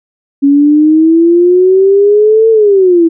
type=exponential two-way sweep; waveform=sine; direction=up then down; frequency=277.2 to 451.8 to 324.5 Hz; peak=-3 dBFS; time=0.42-3.09 s; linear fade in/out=20 ms; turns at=2.5 s; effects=none